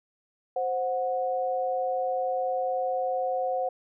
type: tone pair together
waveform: sine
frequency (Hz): 523.3 / 733.7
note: C5 / F#5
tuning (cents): 0 / -15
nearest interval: tritone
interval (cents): 585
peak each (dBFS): -28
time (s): 0.56-3.69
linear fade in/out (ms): 5
effects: none